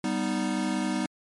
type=chord; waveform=square; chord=G augmented; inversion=none; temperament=equal; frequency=196 / 246.9 / 311.1 Hz; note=G3 / B3 / D#4; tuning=0 / 0 / 0 cents; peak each=-31 dBFS; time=0.04-1.06 s; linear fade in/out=2 ms; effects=MP3 48 kbps